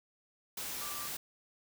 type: tone in noise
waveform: sine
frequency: 1174.7 Hz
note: D6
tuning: in tune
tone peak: -45 dBFS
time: 0.81-1.08 s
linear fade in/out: 5 ms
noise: white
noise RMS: -40 dBFS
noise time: 0.57-1.17 s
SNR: -8 dB
effects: none